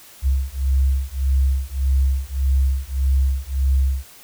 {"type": "beating tone pair", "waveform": "sine", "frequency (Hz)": [66.2, 67.9], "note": ["C2", "C#2"], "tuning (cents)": [21, -35], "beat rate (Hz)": 1.7, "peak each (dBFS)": [-19, -19], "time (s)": [0.22, 4.06], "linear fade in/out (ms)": 50, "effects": ["white hiss -45 dBFS RMS until 4.23 s"]}